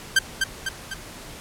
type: tone with echo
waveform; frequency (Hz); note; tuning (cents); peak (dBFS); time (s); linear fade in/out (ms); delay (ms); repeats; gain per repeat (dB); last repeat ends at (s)
sawtooth; 1568; G6; 0; -10; 0.16-0.19; 5; 250; 3; -5; 0.94
effects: pink hiss -40 dBFS RMS until 1.4 s + low-pass 12000 Hz 12 dB/octave